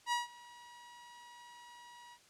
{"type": "tone with ADSR envelope", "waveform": "sawtooth", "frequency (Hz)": 961, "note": "B5", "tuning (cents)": -48, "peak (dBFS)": -26, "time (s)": [0.06, 2.19], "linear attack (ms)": 62, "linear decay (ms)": 150, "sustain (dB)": -23, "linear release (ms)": 62, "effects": ["white hiss -64 dBFS RMS until 2.29 s", "low-pass 8000 Hz 12 dB/octave"]}